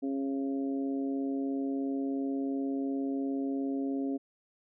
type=harmonic tone; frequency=136.7 Hz; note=C#3; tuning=24 cents flat; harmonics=2 / 3 / 4 / 5; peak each=-30 / -39 / -45 / -46 dBFS; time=0.02-4.18 s; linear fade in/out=20 ms; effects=none